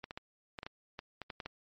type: clicks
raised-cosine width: 0.3 ms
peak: -25 dBFS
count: 11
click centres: 0.041 / 0.109 / 0.175 / 0.588 / 0.631 / 0.665 / 0.991 / 1.217 / 1.302 / 1.402 / 1.46 s
effects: MP3 32 kbps